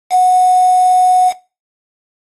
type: tone with quantisation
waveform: sine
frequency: 734 Hz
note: F#5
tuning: 14 cents flat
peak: -6 dBFS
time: 0.1-1.33 s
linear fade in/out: 50 ms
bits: 4
effects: noise-tail reverb RT60 0.3 s tail -20 dB re dry + AAC 32 kbps

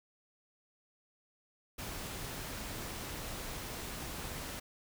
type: noise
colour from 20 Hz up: pink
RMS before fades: -42 dBFS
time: 1.78-4.6 s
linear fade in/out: 10 ms
effects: none

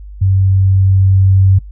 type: tone with level ramp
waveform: sine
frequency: 95.8 Hz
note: G2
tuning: 39 cents flat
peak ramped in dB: -8 to -5 dBFS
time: 0.21-1.59 s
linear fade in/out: 10 ms
effects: noise-tail reverb RT60 0.1 s tail -21 dB re dry + added 50 Hz sine -28 dBFS peak until 1.71 s

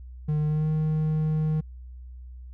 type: tone with pitch glide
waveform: triangle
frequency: 151.5 to 155.49 Hz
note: D#3 to D#3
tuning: -46 to -1 cents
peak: -20 dBFS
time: 0.28-1.61 s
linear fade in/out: 10 ms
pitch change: +45 cents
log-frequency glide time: 0.46-0.68 s
effects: added 62 Hz sine -39 dBFS peak until 2.53 s

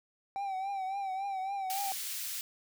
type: tone with vibrato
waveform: triangle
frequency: 776 Hz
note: G5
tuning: 18 cents flat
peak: -31 dBFS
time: 0.36-1.92 s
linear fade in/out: 0 ms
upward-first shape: triangle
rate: 3.6 Hz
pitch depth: 71 cents each way
type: high-pass noise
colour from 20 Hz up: white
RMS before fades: -38 dBFS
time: 1.7-2.41 s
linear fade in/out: 0 ms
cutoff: 2300 Hz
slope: 12 dB/octave
effects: none

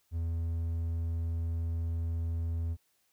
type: tone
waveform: triangle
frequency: 83 Hz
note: E2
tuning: 12 cents sharp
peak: -28 dBFS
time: 0.11-2.77 s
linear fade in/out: 50 ms
effects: white hiss -73 dBFS RMS until 3.12 s

